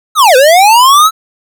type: linear two-way sweep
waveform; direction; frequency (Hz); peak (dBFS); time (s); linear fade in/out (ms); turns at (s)
square; down then up; 1329 to 490.7 to 1329; -3; 0.15-1.11; 50; 0.36
effects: none